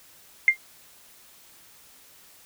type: tone with exponential decay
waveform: sine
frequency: 2100 Hz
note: C7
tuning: 6 cents sharp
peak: -8 dBFS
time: 0.48-0.57 s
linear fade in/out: 1 ms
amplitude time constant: 18 ms
effects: tanh soft clip ceiling -4 dBFS + white hiss -53 dBFS RMS until 2.45 s